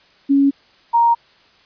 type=tone pair in turn; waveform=sine; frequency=277.9 / 934.7 Hz; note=C#4 / A#5; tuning=+4 / +4 cents; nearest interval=octave + major sixth; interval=2100 cents; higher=second; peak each=-10 dBFS; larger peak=neither; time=0.29-0.51 / 0.93-1.15 s; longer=neither; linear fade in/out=20 ms; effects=white hiss -52 dBFS RMS until 1.65 s + resampled to 11025 Hz

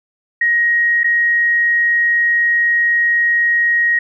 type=tone with dropouts; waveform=sine; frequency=1884 Hz; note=A#6; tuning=18 cents sharp; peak=-11 dBFS; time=0.41-3.99 s; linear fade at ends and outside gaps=5 ms; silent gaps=1.034-1.042 s; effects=none

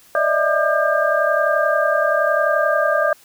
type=tone cluster; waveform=sine; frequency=583 / 614 / 655 / 1204 / 1596 Hz; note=D5 / D#5 / E5 / D6 / G6; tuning=-13 / -23 / -11 / +43 / +31 cents; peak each=-21 dBFS; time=0.15-3.13 s; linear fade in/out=2 ms; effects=white hiss -50 dBFS RMS until 3.24 s

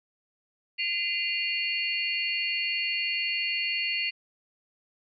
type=tone cluster; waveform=sine; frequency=2055 / 2423 / 2789 / 4397 Hz; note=C7 / D#7 / F7 / C#8; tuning=-32 / -47 / -3 / -15 cents; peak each=-34 / -33 / -29 / -34 dBFS; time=0.78-4.11 s; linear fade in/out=20 ms; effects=none

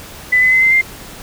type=tone with pitch steps; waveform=sine; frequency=2000 / 2024 / 2049 / 2074 / 2099 Hz; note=B6 / B6 / C7 / C7 / C7; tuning=+21 / +42 / -37 / -16 / +5 cents; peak=-8 dBFS; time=0.32-0.815 s; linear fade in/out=10 ms; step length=99 ms; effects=pink hiss -34 dBFS RMS until 1.22 s

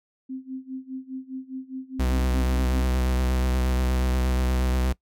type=tone with tremolo; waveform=sine; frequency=261.6 Hz; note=C4; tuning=in tune; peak=-29 dBFS; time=0.29-2.87 s; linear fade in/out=10 ms; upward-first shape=sine; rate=4.9 Hz; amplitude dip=90%
type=tone with vibrato; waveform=45% pulse; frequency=63.4 Hz; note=B1; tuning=46 cents sharp; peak=-21 dBFS; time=1.99-4.93 s; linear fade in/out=10 ms; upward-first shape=sine; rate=8.4 Hz; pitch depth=25 cents each way
effects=noise-tail reverb RT60 0.1 s tail -21 dB re dry

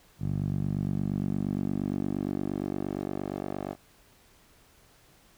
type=tone with band-pass filter sweep; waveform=10% pulse; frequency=48.6 Hz; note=G1; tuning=14 cents flat; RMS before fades=-31 dBFS; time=0.19-3.76 s; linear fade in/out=50 ms; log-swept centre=130 to 530 Hz; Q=1.7; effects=pink hiss -60 dBFS RMS until 5.37 s

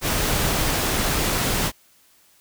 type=noise; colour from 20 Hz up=pink; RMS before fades=-22 dBFS; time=0.01-1.72 s; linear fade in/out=50 ms; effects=white hiss -57 dBFS RMS until 2.4 s

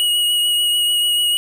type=tone with vibrato; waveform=square; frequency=2900 Hz; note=F#7; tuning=35 cents flat; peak=-15 dBFS; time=0-1.37 s; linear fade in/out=0 ms; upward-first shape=sine; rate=6.8 Hz; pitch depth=15 cents each way; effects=none

